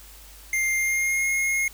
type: tone with pitch glide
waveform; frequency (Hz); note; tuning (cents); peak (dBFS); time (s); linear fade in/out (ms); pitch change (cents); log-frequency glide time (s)
square; 2107 to 2151; C7 to C7; +12 to +47; -22; 0.53-1.68; 2; +35; 0.76-1.28
effects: added 50 Hz sine -47 dBFS peak until 1.73 s + white hiss -48 dBFS RMS until 1.73 s